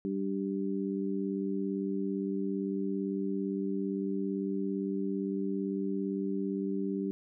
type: harmonic tone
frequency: 97.7 Hz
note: G2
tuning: 5 cents flat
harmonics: 2 / 3 / 4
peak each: -33 / -35 / -36 dBFS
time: 0.05-7.11 s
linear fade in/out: 0 ms
effects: none